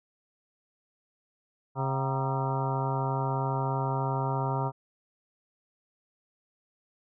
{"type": "harmonic tone with a mistuned harmonic", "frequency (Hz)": 134.4, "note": "C3", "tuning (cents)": 47, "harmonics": [1, 2, 3, 4, 5, 6, 7, 8, 9, 10], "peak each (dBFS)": [-29, -40, -37, -40, -38, -37, -33, -46, -39, -44], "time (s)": [1.75, 4.72], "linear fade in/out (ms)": 50, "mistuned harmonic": 6, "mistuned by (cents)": -82, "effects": []}